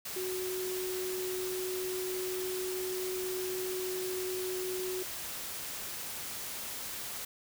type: tone in noise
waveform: sine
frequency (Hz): 370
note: F#4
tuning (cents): 0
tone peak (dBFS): -34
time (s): 0.16-5.03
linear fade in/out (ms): 5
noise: white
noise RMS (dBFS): -40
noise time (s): 0.05-7.25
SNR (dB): +3
effects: none